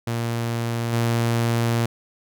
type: tone with level steps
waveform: sawtooth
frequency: 116.8 Hz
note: A#2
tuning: 4 cents sharp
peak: -19 / -15 dBFS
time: 0.07-1.86 s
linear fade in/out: 5 ms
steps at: 0.92 s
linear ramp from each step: 20 ms
effects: none